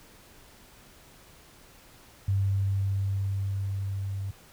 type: tone with level ramp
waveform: sine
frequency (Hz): 98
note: G2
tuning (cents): 0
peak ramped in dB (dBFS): -22 to -30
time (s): 2.28-4.31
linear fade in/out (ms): 5
effects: pink hiss -54 dBFS RMS until 4.52 s